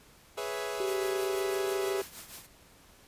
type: chord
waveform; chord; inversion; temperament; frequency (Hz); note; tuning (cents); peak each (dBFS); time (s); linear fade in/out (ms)
sawtooth; C# minor seventh; second; equal; 415.3 / 493.9 / 554.4 / 659.3; G#4 / B4 / C#5 / E5; 0 / 0 / 0 / 0; -33 / -35 / -38 / -36; 0.37-2.02; 10
type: tone with pitch glide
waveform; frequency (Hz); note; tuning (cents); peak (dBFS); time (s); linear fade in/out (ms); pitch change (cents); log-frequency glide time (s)
sine; 386.5 to 389.4; G4 to G4; -24 to -12; -30; 0.8-2.02; 2; +12; 1.11-1.53
type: noise with tremolo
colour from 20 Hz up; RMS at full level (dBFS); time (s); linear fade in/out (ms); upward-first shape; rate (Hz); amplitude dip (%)
white; -43; 0.86-2.47; 20; triangle; 6.2; 75
effects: pink hiss -58 dBFS RMS until 3.07 s + resampled to 32000 Hz